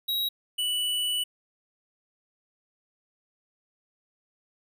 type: tone pair in turn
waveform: square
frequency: 3835 / 2962 Hz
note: A#7 / F#7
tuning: +48 / +1 cents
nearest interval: major third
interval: 447 cents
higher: first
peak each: -26 dBFS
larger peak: neither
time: 0.08-0.29 / 0.58-1.24 s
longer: second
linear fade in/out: 10 ms
effects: none